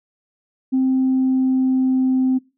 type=tone with pitch glide; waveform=sine; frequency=261.6 to 259.3 Hz; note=C4 to C4; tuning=0 to -15 cents; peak=-13 dBFS; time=0.72-2.39 s; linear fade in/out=20 ms; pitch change=-15 cents; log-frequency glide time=0.83-2.23 s; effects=noise-tail reverb RT60 0.3 s tail -22 dB re dry + tanh soft clip ceiling -11 dBFS